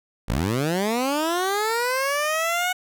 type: linear sweep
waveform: 15% pulse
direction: up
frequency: 46.25 to 740 Hz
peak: -15 dBFS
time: 0.28-2.73 s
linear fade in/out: 10 ms
effects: none